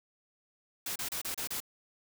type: noise bursts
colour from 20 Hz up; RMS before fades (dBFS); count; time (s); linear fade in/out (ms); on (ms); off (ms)
white; -36; 6; 0.86-1.603; 5; 98; 31
effects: none